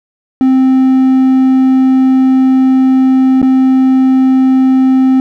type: tone with dropouts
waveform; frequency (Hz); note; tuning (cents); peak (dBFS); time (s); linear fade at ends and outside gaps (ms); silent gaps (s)
triangle; 261.6; C4; 0; -3; 0.41-5.2; 1; 3.417-3.427
effects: none